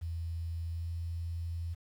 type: tone with pitch glide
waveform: sine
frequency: 83.3 to 84.46 Hz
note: E2 to E2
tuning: +19 to +43 cents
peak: -34 dBFS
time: 0.01-1.75 s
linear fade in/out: 20 ms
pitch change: +24 cents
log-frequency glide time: 0.7-0.93 s
effects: 10-bit